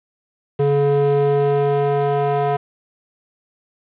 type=tone with band-pass filter sweep; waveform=square; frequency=142 Hz; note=C#3; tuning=42 cents sharp; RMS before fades=-17 dBFS; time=0.59-2.57 s; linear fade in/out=10 ms; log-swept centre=370 to 660 Hz; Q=2; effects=resampled to 8000 Hz + 7-bit